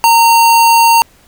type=tone with sample-and-hold; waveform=sine; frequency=923 Hz; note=A#5; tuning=17 cents flat; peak=-4 dBFS; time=0.04-1.02 s; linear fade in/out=0 ms; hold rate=3675 Hz; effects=pink hiss -47 dBFS RMS until 1.27 s